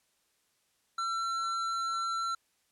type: tone with hard clipping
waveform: sine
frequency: 1349 Hz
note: E6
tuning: 40 cents sharp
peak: -32 dBFS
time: 0.98-2.35 s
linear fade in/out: 5 ms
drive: 10 dB
effects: white hiss -73 dBFS RMS until 2.71 s + low-pass 11000 Hz 12 dB/octave